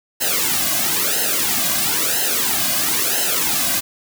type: noise with flanger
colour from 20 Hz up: white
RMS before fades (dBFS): -19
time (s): 0.2-3.81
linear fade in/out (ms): 20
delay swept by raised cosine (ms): 0.85 to 2.25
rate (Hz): 1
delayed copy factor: -0.95
effects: none